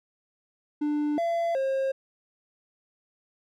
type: tone with pitch steps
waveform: triangle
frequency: 296.7 / 677 / 536 Hz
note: D4 / E5 / C5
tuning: +18 / +46 / +42 cents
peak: -22 dBFS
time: 0.81-1.92 s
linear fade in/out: 10 ms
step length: 370 ms
effects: none